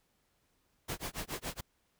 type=noise with tremolo; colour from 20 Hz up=pink; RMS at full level=-37 dBFS; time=0.88-1.61 s; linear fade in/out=10 ms; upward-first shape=sine; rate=7.1 Hz; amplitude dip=100%; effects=pink hiss -75 dBFS RMS until 1.99 s